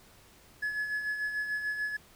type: tone with tremolo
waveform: triangle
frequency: 1703 Hz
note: G#6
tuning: 43 cents sharp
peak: -26 dBFS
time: 0.62-1.97 s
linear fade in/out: 10 ms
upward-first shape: sine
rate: 6.8 Hz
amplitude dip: 55%
effects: tanh soft clip ceiling -23 dBFS + pink hiss -58 dBFS RMS until 2.15 s